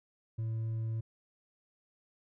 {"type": "tone with hard clipping", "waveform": "sine", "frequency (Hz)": 112.1, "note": "A2", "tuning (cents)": 33, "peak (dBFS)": -33, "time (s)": [0.38, 1.01], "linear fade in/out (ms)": 10, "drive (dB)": 2, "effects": []}